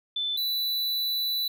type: tone pair in turn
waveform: sine / square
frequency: 3520 / 3970 Hz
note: A7 / B7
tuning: 0 / +8 cents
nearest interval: major second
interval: 208 cents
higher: second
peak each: -26 dBFS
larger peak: neither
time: 0.16-0.37 / 0.37-1.48 s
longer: second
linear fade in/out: 5 ms
effects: none